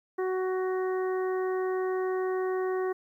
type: harmonic tone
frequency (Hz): 372.8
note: F#4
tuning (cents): +13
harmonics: 1 / 2 / 3 / 4 / 5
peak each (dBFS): -27 / -38 / -39 / -45 / -43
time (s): 0.18-2.93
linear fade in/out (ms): 10
effects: 11-bit